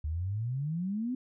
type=exponential sweep; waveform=sine; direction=up; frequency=72.9 to 261.3 Hz; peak=-30 dBFS; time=0.04-1.15 s; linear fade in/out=5 ms; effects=none